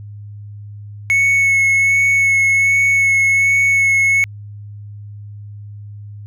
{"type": "tone with vibrato", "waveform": "triangle", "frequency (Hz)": 2200, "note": "C#7", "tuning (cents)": -14, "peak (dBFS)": -9, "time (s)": [1.1, 4.24], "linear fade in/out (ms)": 0, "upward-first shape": "sine", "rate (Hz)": 1.3, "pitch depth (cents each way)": 14, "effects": ["added 103 Hz sine -30 dBFS peak until 6.26 s"]}